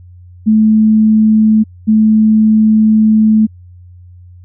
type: tone pair in turn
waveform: sine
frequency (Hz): 217.2 / 217.2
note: A3 / A3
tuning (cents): -22 / -22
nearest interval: unison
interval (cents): 0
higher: neither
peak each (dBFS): -5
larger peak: neither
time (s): 0.46-1.64 / 1.87-3.47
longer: second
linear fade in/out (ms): 20
effects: added 89 Hz sine -34 dBFS peak until 4.44 s